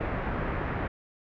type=low-pass noise; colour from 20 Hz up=pink; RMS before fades=-31 dBFS; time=0-0.88 s; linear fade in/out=10 ms; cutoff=2000 Hz; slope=24 dB/octave; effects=none